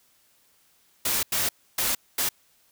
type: noise bursts at uneven times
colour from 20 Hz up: white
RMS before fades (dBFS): -25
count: 4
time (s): 1.05-1.23 / 1.32-1.49 / 1.78-1.95 / 2.18-2.29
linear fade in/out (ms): 5
effects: white hiss -63 dBFS RMS until 2.71 s